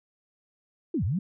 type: linear two-way sweep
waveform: sine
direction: down then up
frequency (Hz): 371.1 to 76.8 to 205.1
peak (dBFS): -24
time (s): 0.94-1.19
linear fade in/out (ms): 5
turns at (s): 1.04
effects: none